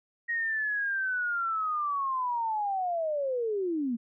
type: linear sweep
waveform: sine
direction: down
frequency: 1886 to 222.1 Hz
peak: -27 dBFS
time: 0.28-3.97 s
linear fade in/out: 20 ms
effects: none